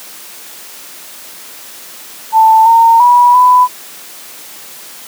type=tone with pitch steps; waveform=sine; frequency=886 / 916 / 973 / 997 Hz; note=A5 / A#5 / B5 / B5; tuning=+12 / -31 / -26 / +16 cents; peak=-3 dBFS; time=2.32-3.68 s; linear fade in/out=50 ms; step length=340 ms; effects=white hiss -32 dBFS RMS until 5.07 s + high-pass 200 Hz 12 dB/octave